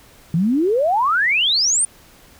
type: exponential sweep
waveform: sine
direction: up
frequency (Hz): 155.56 to 9397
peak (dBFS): -14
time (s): 0.34-1.85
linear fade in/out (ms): 2
effects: pink hiss -48 dBFS RMS until 2.39 s